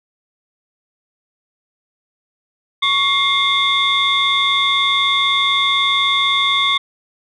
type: tone cluster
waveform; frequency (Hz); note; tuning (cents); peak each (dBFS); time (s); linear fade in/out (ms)
sine; 1114 / 2121 / 3430 / 3628; C#6 / C7 / A7 / A#7; +8 / +23 / -45 / -48; -18; 2.82-6.78; 10
effects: tanh soft clip ceiling -5 dBFS